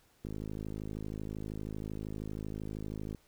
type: click train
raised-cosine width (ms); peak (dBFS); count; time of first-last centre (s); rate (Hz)
3; -27; 154; 0.25-3.148; 52.8
effects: pink hiss -67 dBFS RMS until 3.27 s